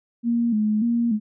sine tone with vibrato, 223.8 Hz, A3, 30 cents sharp, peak -18 dBFS, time 0.23-1.2 s, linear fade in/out 50 ms, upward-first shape square, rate 1.7 Hz, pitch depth 85 cents each way, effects none

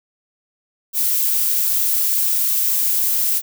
violet noise, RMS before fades -18 dBFS, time 0.93-3.42 s, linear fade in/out 50 ms, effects none

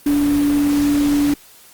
sine tone in noise, 288.9 Hz, D4, 28 cents flat, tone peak -13 dBFS, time 0.06-1.34 s, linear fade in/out 5 ms, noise pink, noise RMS -28 dBFS, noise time 0.06-1.34 s, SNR +12 dB, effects white hiss -46 dBFS RMS until 1.73 s + Opus 32 kbps

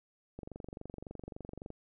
click train, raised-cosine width 2 ms, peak -30 dBFS, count 32, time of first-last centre 0.39-1.704 s, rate 23.6 Hz, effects none

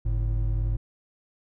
triangle tone pair together, 48.75 / 110 Hz, G1 / A2, -9 / 0 cents, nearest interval octave + major second, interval 1409 cents, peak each -22 / -26 dBFS, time 0.05-0.77 s, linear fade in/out 10 ms, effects none

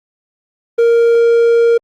triangle tone, 466.2 Hz, A#4, in tune, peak -5 dBFS, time 0.78-1.78 s, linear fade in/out 10 ms, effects Opus 24 kbps

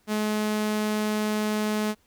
sawtooth tone, 212.9 Hz, G#3, 43 cents sharp, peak -20 dBFS, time 0.07-1.95 s, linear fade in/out 50 ms, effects pink hiss -65 dBFS RMS until 2.06 s

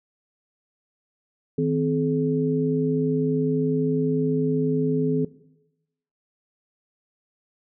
sine tone cluster, 157.8 / 257.7 / 425.8 Hz, D#3 / C4 / G#4, +25 / -26 / +43 cents, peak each -24 dBFS, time 1.58-5.25 s, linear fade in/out 5 ms, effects noise-tail reverb RT60 0.9 s tail -18 dB re dry

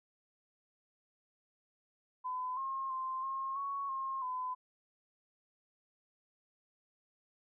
sine tone with pitch steps, 1011 / 1072 / 1045 / 1073 / 1112 / 1070 / 1012 Hz, B5 / C6 / C6 / C6 / C#6 / C6 / B5, +40 / +42 / -2 / +43 / +5 / +38 / +42 cents, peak -35 dBFS, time 2.24-4.55 s, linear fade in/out 20 ms, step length 330 ms, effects none

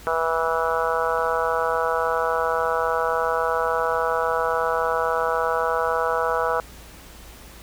harmonic tone, 163.6 Hz, E3, 13 cents flat, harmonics 3 / 4 / 5 / 6 / 7 / 8 / 9, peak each -25 / -27 / -30 / -28 / -30 / -27 / -30 dBFS, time 0.07-6.6 s, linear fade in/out 0 ms, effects added 56 Hz sine -45 dBFS peak until 7.62 s + pink hiss -45 dBFS RMS until 7.62 s

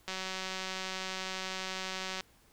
click train, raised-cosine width 0.2 ms, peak -20 dBFS, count 401, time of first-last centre 0.08-2.208 s, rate 188 Hz, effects pink hiss -64 dBFS RMS until 2.52 s

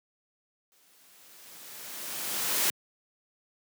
white noise with exponential growth, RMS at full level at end -25 dBFS, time 0.72-2.7 s, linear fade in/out 0 ms, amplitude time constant 430 ms, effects high-pass 150 Hz 12 dB/octave

